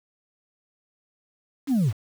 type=linear sweep; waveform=sine; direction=down; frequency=293.7 to 87.31 Hz; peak=-16 dBFS; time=1.67-1.93 s; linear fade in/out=50 ms; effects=tanh soft clip ceiling -17 dBFS + 7-bit